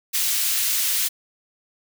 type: high-pass noise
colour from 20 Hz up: white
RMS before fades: -22 dBFS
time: 0.13-1.09 s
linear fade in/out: 20 ms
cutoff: 2200 Hz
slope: 12 dB/octave
effects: none